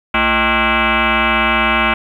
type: tone with frequency modulation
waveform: sine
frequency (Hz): 625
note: D#5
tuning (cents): +8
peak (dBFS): -11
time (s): 0.14-1.94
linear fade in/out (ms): 5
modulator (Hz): 283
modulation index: 7.7
effects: 8-bit